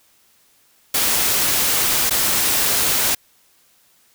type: noise with dropouts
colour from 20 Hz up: white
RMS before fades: -18 dBFS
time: 0.94-3.15 s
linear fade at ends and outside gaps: 5 ms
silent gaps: 2.097-2.107 s
effects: white hiss -57 dBFS RMS until 4.14 s